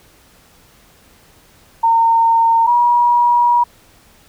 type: tone pair in turn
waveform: sine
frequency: 915 / 960.2 Hz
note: A#5 / B5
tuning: -32 / -49 cents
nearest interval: minor second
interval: 83 cents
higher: second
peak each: -9 / -9 dBFS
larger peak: neither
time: 1.83-2.67 / 2.67-3.64 s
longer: second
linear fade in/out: 10 ms
effects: pink hiss -49 dBFS RMS until 4.28 s